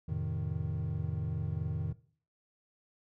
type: chord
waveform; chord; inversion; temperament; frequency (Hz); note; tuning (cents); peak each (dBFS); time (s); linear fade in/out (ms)
triangle; F dominant seventh; none; equal; 87.31 / 110 / 130.81 / 155.56; F2 / A2 / C3 / Eb3; 0 / 0 / 0 / 0; -35 / -36 / -38 / -34; 0.08-1.93; 10
effects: noise-tail reverb RT60 0.5 s tail -19 dB re dry